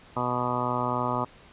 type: harmonic tone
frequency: 123.47 Hz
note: B2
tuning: in tune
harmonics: 1 / 2 / 3 / 4 / 5 / 6 / 7 / 8 / 9 / 10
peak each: -34 / -33 / -37 / -37 / -34 / -37 / -33 / -32 / -34 / -33 dBFS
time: 0.16-1.25 s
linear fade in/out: 10 ms
effects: pink hiss -52 dBFS RMS until 1.52 s + resampled to 8000 Hz